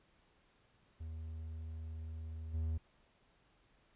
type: tone with level steps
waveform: triangle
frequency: 79.9 Hz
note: D#2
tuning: 47 cents sharp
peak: -40 / -32 dBFS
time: 1-2.78 s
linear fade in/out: 10 ms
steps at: 2.53 s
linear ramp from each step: 20 ms
effects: pink hiss -71 dBFS RMS until 3.95 s + resampled to 8000 Hz